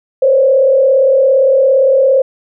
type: tone with frequency modulation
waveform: sine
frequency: 535 Hz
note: C5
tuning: 38 cents sharp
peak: -6 dBFS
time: 0.22-2.22 s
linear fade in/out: 5 ms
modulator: 37.5 Hz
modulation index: 0.76
effects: none